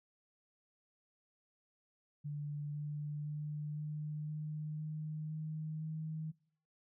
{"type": "tone with pitch steps", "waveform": "sine", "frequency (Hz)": [146.83, 148.28, 149.74, 151.22, 152.71, 154.22, 155.74, 157.28], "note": ["D3", "D3", "D3", "D#3", "D#3", "D#3", "D#3", "D#3"], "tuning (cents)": [0, 17, 34, -49, -32, -15, 2, 19], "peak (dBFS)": -38, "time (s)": [2.24, 6.32], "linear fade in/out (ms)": 20, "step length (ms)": 510, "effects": ["noise-tail reverb RT60 0.6 s tail -23 dB re dry"]}